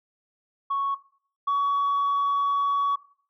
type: tone pair in turn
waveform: sine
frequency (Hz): 1108.7 / 1127.4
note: C#6 / C#6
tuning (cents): 0 / +29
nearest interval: unison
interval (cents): 29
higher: second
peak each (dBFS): -22 / -19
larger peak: second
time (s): 0.7-0.95 / 1.47-2.96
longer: second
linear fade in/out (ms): 10
effects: noise-tail reverb RT60 0.5 s tail -17 dB re dry + tanh soft clip ceiling -19 dBFS